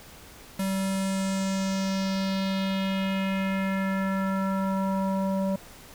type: tone with low-pass filter sweep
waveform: square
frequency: 192.7 Hz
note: G3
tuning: 29 cents flat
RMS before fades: -27 dBFS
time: 0.59-5.56 s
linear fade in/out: 5 ms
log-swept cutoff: 12000 to 720 Hz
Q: 2.4
effects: pink hiss -48 dBFS RMS until 5.94 s